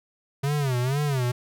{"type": "tone with vibrato", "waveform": "square", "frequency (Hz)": 134.8, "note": "C#3", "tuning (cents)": -48, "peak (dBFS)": -23, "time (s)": [0.43, 1.32], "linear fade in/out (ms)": 10, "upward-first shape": "sine", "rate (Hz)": 2.1, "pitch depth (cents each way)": 170, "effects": []}